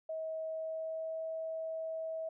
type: tone with pitch glide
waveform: sine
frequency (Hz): 639 to 644.9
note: D#5 to E5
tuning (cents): +46 to -38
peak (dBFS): -36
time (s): 0.09-2.29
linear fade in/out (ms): 5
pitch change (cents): +16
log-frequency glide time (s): 0.45-1.24
effects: none